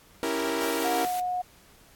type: chord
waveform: sawtooth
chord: C# diminished seventh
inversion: none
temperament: equal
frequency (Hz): 277.2 / 329.6 / 392 / 466.2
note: C#4 / E4 / G4 / Bb4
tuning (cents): 0 / 0 / 0 / 0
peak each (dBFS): -30 / -27 / -31 / -26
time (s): 0.23-1.05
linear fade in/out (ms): 0
type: high-pass noise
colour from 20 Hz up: white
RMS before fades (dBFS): -39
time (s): 0.61-1.2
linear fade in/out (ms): 2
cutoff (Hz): 230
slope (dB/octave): 48
type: tone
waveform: sine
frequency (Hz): 725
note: F#5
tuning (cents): -35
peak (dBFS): -26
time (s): 0.84-1.42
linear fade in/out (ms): 10
effects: pink hiss -56 dBFS RMS until 1.95 s + AAC 64 kbps